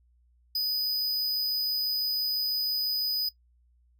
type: tone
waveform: square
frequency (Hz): 4983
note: D#8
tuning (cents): +2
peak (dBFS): -26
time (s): 0.55-3.29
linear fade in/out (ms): 5
effects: noise-tail reverb RT60 0.1 s tail -20 dB re dry + added 60 Hz sine -61 dBFS peak until 3.99 s